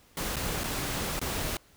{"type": "noise with dropouts", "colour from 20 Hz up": "pink", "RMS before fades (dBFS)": -32, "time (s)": [0.17, 1.57], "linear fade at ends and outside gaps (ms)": 2, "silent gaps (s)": [[0.359, 0.366], [0.636, 0.64], [1.194, 1.214]], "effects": ["pink hiss -60 dBFS RMS until 1.76 s"]}